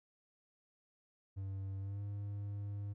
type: tone with pitch glide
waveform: triangle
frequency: 97 to 101.47 Hz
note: G2 to G#2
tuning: -18 to -40 cents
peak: -37 dBFS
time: 1.36-2.94 s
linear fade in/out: 20 ms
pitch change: +78 cents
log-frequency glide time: 1.79-2.02 s
effects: none